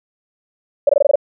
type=tone bursts; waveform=sine; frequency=571 Hz; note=D5; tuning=49 cents flat; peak=-7 dBFS; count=7; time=0.87-1.157 s; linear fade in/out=5 ms; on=23 ms; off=21 ms; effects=none